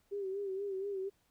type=tone with vibrato; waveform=sine; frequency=392 Hz; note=G4; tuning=in tune; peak=-35 dBFS; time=0.11-1.1 s; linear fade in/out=20 ms; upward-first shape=sine; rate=4.2 Hz; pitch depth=65 cents each way; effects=pink hiss -74 dBFS RMS until 1.3 s